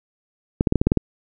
clicks, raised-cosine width 3 ms, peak -3 dBFS, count 8, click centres 0.609 / 0.672 / 0.724 / 0.757 / 0.815 / 0.87 / 0.919 / 0.973 s, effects none

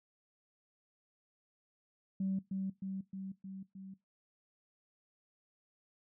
sine tone with echo, 191.9 Hz, G3, 37 cents flat, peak -31 dBFS, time 2.2-2.39 s, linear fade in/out 5 ms, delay 310 ms, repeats 5, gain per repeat -3 dB, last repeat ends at 3.94 s, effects noise-tail reverb RT60 0.2 s tail -19 dB re dry + tanh soft clip ceiling -27 dBFS

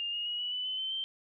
sine tone with pitch steps, 2815 / 2858 / 2901 / 2945 / 2989 / 3035 / 3080 / 3127 Hz, F7 / F7 / F#7 / F#7 / F#7 / F#7 / G7 / G7, +13 / +39 / -35 / -9 / +17 / +43 / -31 / -5 cents, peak -32 dBFS, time 0-1.04 s, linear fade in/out 0 ms, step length 130 ms, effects none

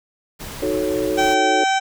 pink noise, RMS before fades -33 dBFS, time 0.39-1.35 s, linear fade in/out 20 ms
sine chord, D# half-diminished seventh, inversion none, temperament equal, 311.1 / 370 / 440 / 554.4 Hz, D#4 / F#4 / A4 / C#5, 0 / 0 / 0 / 0 cents, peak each -24 dBFS, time 0.62-1.64 s, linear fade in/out 5 ms
harmonic tone, 772 Hz, G5, 27 cents flat, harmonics 1 / 2 / 3 / 4 / 5 / 7 / 8 / 9 / 10, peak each -17 / -23 / -27 / -29 / -31 / -34 / -35 / -36 / -37 dBFS, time 1.17-1.8 s, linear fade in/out 20 ms
effects none

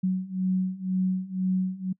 sine beating tone pair, 185 / 187 Hz, F#3 / F#3, 0 / +19 cents, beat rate 2 Hz, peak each -28 / -26 dBFS, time 0.03-1.93 s, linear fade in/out 10 ms, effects noise-tail reverb RT60 0.1 s tail -26 dB re dry

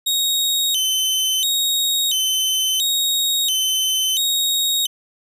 sawtooth tone with vibrato, 3392 Hz, G#7, 36 cents sharp, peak -14 dBFS, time 0.06-4.87 s, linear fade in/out 10 ms, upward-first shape square, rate 0.73 Hz, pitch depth 180 cents each way, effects none

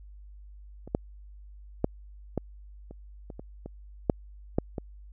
clicks, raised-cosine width 2 ms, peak -29 / -11 / -10 / -14 / -30 / -27 / -26 / -25 / -7 / -10 / -19 dBFS, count 11, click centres 0.876 / 0.949 / 1.844 / 2.377 / 2.91 / 3.302 / 3.395 / 3.66 / 4.098 / 4.585 / 4.782 s, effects added 50 Hz sine -45 dBFS peak until 5.12 s

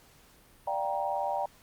sine chord, G minor seventh, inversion second, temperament just, 588 / 705.6 / 784 / 940.8 Hz, D5 / F5 / G5 / Bb5, +2 / +18 / 0 / +16 cents, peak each -34 / -37 / -32 / -34 dBFS, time 0.67-1.46 s, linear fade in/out 5 ms, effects pink hiss -59 dBFS RMS until 1.62 s + Opus 48 kbps

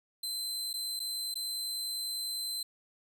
sawtooth tone with dropouts, 4075 Hz, C8, 47 cents flat, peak -31 dBFS, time 0.23-2.63 s, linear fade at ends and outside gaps 5 ms, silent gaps 0.731-0.738 / 0.994-1 / 1.342-1.355 s, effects none

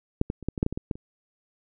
clicks, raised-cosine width 3 ms, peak -8 / -15 / -27 / -13 / -19 / -8 / -11 / -19 / -17 / -14 / -28 dBFS, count 11, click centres 0.214 / 0.301 / 0.427 / 0.486 / 0.578 / 0.629 / 0.664 / 0.726 / 0.775 / 0.912 / 0.955 s, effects none

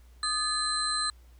sine tone cluster, 1233 / 1721 / 4086 / 8180 Hz, D#6 / A6 / C8 / C9, -16 / -39 / -42 / -40 cents, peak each -32 / -36 / -29 / -35 dBFS, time 0.23-1.1 s, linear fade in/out 2 ms, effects added 60 Hz sine -51 dBFS peak until 1.39 s + pink hiss -65 dBFS RMS until 1.39 s

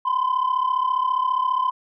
sine tone pair together, 1005 / 1039.8 Hz, B5 / C6, +30 / -11 cents, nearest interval minor second, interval 59 cents, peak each -20 dBFS, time 0.05-1.71 s, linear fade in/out 10 ms, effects tanh soft clip ceiling -15 dBFS

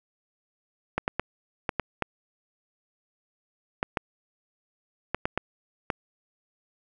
clicks, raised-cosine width 0.5 ms, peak -10 dBFS, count 12, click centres 0.98 / 1.079 / 1.196 / 1.692 / 1.797 / 2.023 / 3.829 / 3.972 / 5.146 / 5.255 / 5.376 / 5.902 s, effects none

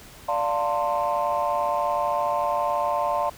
sine chord, D minor seventh, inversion none, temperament equal with one note detuned, 587.3 / 698.5 / 896.9 / 1046.5 Hz, D5 / F5 / A5 / C6, 0 / 0 / +33 / 0 cents, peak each -26 dBFS, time 0.28-3.3 s, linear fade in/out 10 ms, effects tanh soft clip ceiling -15 dBFS + pink hiss -46 dBFS RMS until 3.37 s

